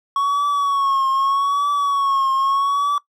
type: tone with vibrato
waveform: triangle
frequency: 1111 Hz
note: C#6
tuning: 4 cents sharp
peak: -14 dBFS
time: 0.16-2.98 s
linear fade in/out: 2 ms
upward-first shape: triangle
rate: 0.81 Hz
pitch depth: 68 cents each way
effects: noise-tail reverb RT60 0.1 s tail -20 dB re dry